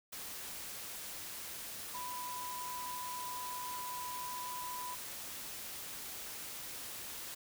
sine tone in noise, 992 Hz, B5, 7 cents sharp, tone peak -41 dBFS, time 1.94-4.95 s, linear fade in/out 10 ms, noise white, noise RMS -45 dBFS, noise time 0.12-7.35 s, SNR +1 dB, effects none

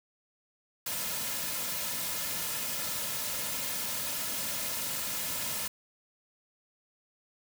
white noise with comb filter, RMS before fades -34 dBFS, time 0.86-5.68 s, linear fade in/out 5 ms, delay 2.6 ms, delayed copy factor -0.6, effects none

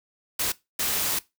white noise bursts at uneven times, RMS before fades -26 dBFS, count 2, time 0.39-0.52 / 0.79-1.19 s, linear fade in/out 5 ms, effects noise-tail reverb RT60 0.2 s tail -19 dB re dry

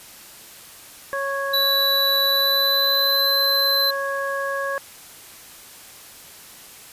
harmonic tone, 552 Hz, C#5, 7 cents flat, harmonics 1 / 2 / 3, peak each -26 / -28 / -27 dBFS, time 1.13-4.78 s, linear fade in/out 0 ms
square tone with pitch glide, 3951 to 4064 Hz, B7 to B7, 0 to +49 cents, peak -18 dBFS, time 1.53-3.91 s, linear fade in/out 10 ms, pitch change +49 cents, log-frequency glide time 2.23-3.37 s
effects white hiss -43 dBFS RMS until 6.92 s + resampled to 32000 Hz

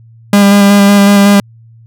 45% pulse tone with vibrato, 201.2 Hz, G3, 45 cents sharp, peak -3 dBFS, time 0.33-1.4 s, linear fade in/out 2 ms, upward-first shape square, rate 5.4 Hz, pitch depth 13 cents each way, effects added 114 Hz sine -36 dBFS peak until 1.86 s

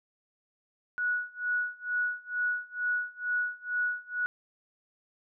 sine tone with tremolo, 1466 Hz, F#6, 16 cents flat, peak -25 dBFS, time 0.98-4.26 s, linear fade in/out 0 ms, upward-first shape sine, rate 2.2 Hz, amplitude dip 95%, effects none

